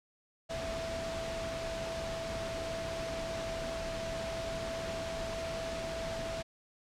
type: tone in noise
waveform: sine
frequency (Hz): 659.3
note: E5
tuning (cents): 0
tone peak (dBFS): -37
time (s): 0.49-6.43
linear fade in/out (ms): 20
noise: pink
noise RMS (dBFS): -40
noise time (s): 0.49-6.43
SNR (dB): 0
effects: low-pass 6000 Hz 12 dB/octave